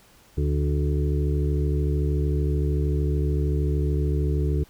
harmonic tone with a mistuned harmonic, 73.3 Hz, D2, 3 cents flat, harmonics 1 / 2 / 4 / 5 / 6, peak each -22 / -26 / -33 / -32 / -34 dBFS, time 0.37-4.64 s, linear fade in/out 10 ms, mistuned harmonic 6, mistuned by -21 cents, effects pink hiss -55 dBFS RMS until 4.69 s

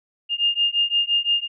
sine beating tone pair, 2819 / 2824.8 Hz, F7 / F7, +16 / +19 cents, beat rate 5.8 Hz, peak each -21 dBFS, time 0.29-1.48 s, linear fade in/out 50 ms, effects none

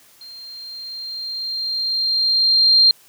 sine tone with level ramp, 4186 Hz, C8, in tune, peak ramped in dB -36 to -8 dBFS, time 0.21-2.91 s, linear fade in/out 2 ms, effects white hiss -51 dBFS RMS until 3.08 s + high-pass 80 Hz 12 dB/octave

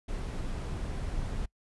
brown noise, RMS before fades -34 dBFS, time 0.08-1.46 s, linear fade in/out 10 ms, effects noise-tail reverb RT60 0.1 s tail -24 dB re dry + resampled to 24000 Hz

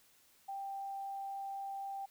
sine tone, 787 Hz, G5, 7 cents sharp, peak -39 dBFS, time 0.48-2.06 s, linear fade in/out 10 ms, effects white hiss -67 dBFS RMS until 2.1 s

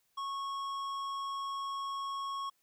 sine tone with tanh clipping, 1100 Hz, C#6, 14 cents flat, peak -37 dBFS, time 0.17-2.5 s, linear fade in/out 10 ms, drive 12 dB, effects white hiss -75 dBFS RMS until 2.62 s

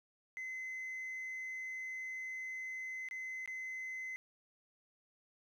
sine tone with dropouts, 2047 Hz, C7, 38 cents flat, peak -38 dBFS, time 0.37-4.16 s, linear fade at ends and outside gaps 0 ms, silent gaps 3.087-3.111 / 3.459-3.476 s, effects tanh soft clip ceiling -39 dBFS + 12-bit

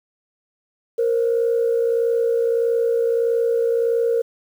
sine tone pair together, 464.5 / 526.1 Hz, A#4 / C5, -6 / +9 cents, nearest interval major second, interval 215 cents, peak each -16 / -24 dBFS, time 0.98-4.22 s, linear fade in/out 10 ms, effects tanh soft clip ceiling -10 dBFS + 8-bit

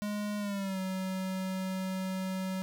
square tone with pitch glide, 207.7 to 188.27 Hz, G#3 to F#3, 0 to +30 cents, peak -33 dBFS, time 0.02-2.62 s, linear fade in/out 0 ms, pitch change -170 cents, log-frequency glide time 0.38-0.79 s, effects none

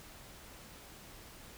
silence, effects pink hiss -53 dBFS RMS until 1.57 s

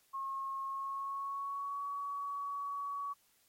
sine tone with pitch glide, 1083 to 1129 Hz, C#6 to C#6, -41 to +31 cents, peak -36 dBFS, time 0.13-3.14 s, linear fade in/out 20 ms, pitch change +72 cents, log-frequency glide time 0.65-1.86 s, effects white hiss -70 dBFS RMS until 3.48 s + MP3 64 kbps

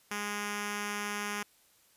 5% pulse tone with notch filter, 206.3 Hz, G#3, 11 cents flat, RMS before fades -36 dBFS, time 0.11-1.43 s, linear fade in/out 5 ms, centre 580 Hz, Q 1.6, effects white hiss -65 dBFS RMS until 1.96 s + resampled to 32000 Hz

